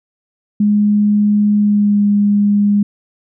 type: tone with pitch glide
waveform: sine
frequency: 207.7 to 204.6 Hz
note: G#3 to G#3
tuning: 0 to -26 cents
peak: -9 dBFS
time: 0.6-2.83 s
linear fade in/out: 5 ms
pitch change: -26 cents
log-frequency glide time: 1.57-2.03 s
effects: none